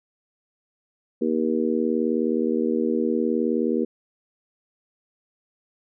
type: harmonic tone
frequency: 79.3 Hz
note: D#2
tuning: 33 cents sharp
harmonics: 3 / 4 / 5 / 6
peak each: -24 / -26 / -26 / -27 dBFS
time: 1.21-3.85 s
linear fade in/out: 10 ms
effects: none